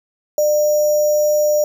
sine tone with sample-and-hold, 599 Hz, D5, 34 cents sharp, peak -12 dBFS, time 0.38-1.64 s, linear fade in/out 2 ms, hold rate 6300 Hz, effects none

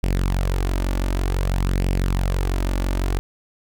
sawtooth tone with flanger, 46.03 Hz, F#1, 8 cents flat, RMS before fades -21 dBFS, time 0.03-3.19 s, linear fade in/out 0 ms, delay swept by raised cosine 0.37 to 3.47 ms, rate 0.54 Hz, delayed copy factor +0.5, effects none

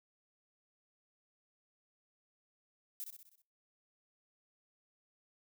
violet noise with echo, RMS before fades -42 dBFS, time 3-3.04 s, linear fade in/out 0 ms, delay 63 ms, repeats 6, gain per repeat -5 dB, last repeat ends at 3.418 s, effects noise-tail reverb RT60 0.4 s tail -23 dB re dry

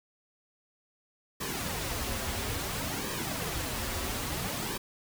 pink noise with flanger, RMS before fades -34 dBFS, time 1.4-4.78 s, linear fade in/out 10 ms, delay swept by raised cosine 1.4 to 6.7 ms, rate 0.59 Hz, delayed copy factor -0.65, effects none

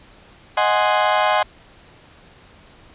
35% pulse chord, Ab dominant seventh, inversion second, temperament equal, 622.3 / 740 / 830.6 / 1046.5 Hz, Eb5 / Gb5 / Ab5 / C6, 0 / 0 / 0 / 0 cents, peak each -19 dBFS, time 0.57-1.43 s, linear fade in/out 5 ms, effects pink hiss -48 dBFS RMS until 2.94 s + resampled to 8000 Hz

